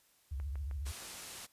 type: tone with vibrato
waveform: sine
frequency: 69.6 Hz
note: C#2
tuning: 8 cents sharp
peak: -36 dBFS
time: 0.31-0.92 s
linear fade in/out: 10 ms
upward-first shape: triangle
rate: 14 Hz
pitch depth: 240 cents each way
type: click train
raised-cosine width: 0.5 ms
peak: -38 dBFS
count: 5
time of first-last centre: 0.4-1.024 s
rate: 6.41 Hz
type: low-pass noise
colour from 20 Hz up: white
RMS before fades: -48 dBFS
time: 0.85-1.47 s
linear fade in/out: 20 ms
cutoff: 11000 Hz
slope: 24 dB/octave
effects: white hiss -69 dBFS RMS until 1.52 s + resampled to 32000 Hz